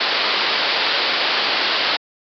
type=low-pass noise; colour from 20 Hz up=white; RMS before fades=-19 dBFS; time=0-1.97 s; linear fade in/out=10 ms; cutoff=4900 Hz; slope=96 dB/octave; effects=high-pass 400 Hz 12 dB/octave